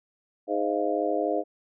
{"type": "harmonic tone with a mistuned harmonic", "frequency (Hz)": 103.83, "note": "G#2", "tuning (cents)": 0, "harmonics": [3, 4, 5, 6, 7], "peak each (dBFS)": [-30, -30, -30, -30, -30], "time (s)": [0.47, 1.44], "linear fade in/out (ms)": 50, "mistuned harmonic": 7, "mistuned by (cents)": -76, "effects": []}